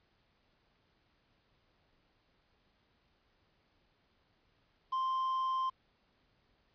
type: tone with quantisation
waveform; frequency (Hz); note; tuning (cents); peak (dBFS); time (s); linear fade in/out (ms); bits
triangle; 1046.5; C6; 0; -29; 4.92-5.7; 10; 9
effects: pink hiss -73 dBFS RMS until 6.74 s + resampled to 11025 Hz